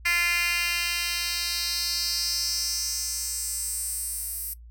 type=tone with high-pass filter sweep; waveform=10% pulse; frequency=346.2 Hz; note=F4; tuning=15 cents flat; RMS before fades=-28 dBFS; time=0.05-4.54 s; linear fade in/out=10 ms; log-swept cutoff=2200 to 11000 Hz; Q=3; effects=noise-tail reverb RT60 0.1 s tail -19 dB re dry + added 58 Hz sine -43 dBFS peak until 4.7 s

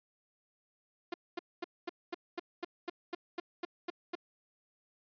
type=tone bursts; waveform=sawtooth; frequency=349.2 Hz; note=F4; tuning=in tune; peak=-31 dBFS; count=13; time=1.12-4.153 s; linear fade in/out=5 ms; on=21 ms; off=230 ms; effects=resampled to 11025 Hz

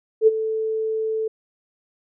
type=tone with ADSR envelope; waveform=sine; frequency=440 Hz; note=A4; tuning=in tune; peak=-8 dBFS; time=0.21-1.28 s; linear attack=62 ms; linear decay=26 ms; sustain=-13 dB; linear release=6 ms; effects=none

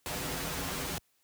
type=noise with comb filter; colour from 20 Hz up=pink; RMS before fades=-35 dBFS; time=0.06-0.98 s; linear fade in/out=0 ms; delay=9.1 ms; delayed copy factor=-0.85; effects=white hiss -72 dBFS RMS until 1.23 s + high-pass 60 Hz 12 dB/octave

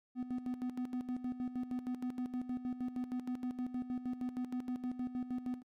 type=tone with tremolo; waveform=triangle; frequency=250 Hz; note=B3; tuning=21 cents sharp; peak=-32 dBFS; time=0.15-5.63 s; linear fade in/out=50 ms; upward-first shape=square; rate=6.4 Hz; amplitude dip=70%; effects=MP3 64 kbps

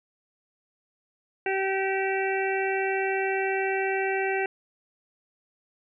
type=harmonic tone; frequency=385.7 Hz; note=G4; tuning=28 cents flat; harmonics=1 / 2 / 4 / 5 / 6 / 7; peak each=-27 / -30 / -33 / -34 / -35 / -35 dBFS; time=1.46-4.46 s; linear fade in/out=2 ms; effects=none

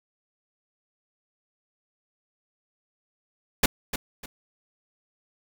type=noise with echo; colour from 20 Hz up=pink; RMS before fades=-18 dBFS; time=3.63-3.66 s; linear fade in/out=5 ms; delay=300 ms; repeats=2; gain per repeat=-11 dB; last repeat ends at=4.26 s; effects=none

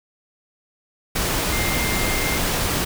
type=tone in noise; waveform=sine; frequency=2105 Hz; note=C7; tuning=10 cents sharp; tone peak=-27 dBFS; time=1.52-2.38 s; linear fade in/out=10 ms; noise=pink; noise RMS=-22 dBFS; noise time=1.15-2.85 s; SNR=-8 dB; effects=none

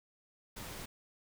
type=noise; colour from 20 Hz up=pink; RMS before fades=-45 dBFS; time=0.56-0.86 s; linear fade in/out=10 ms; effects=none

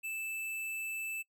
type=tone; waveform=square; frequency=2637 Hz; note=E7; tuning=in tune; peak=-37 dBFS; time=0.03-1.23 s; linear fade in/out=20 ms; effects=noise-tail reverb RT60 0.1 s tail -24 dB re dry

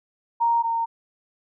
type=tone pair in turn; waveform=sine; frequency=932.3 / 919.5 Hz; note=A#5 / A#5; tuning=0 / -24 cents; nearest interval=unison; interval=24 cents; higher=first; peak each=-17 / -21 dBFS; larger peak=first; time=0.4-0.63 / 0.63-0.86 s; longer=neither; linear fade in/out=20 ms; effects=none

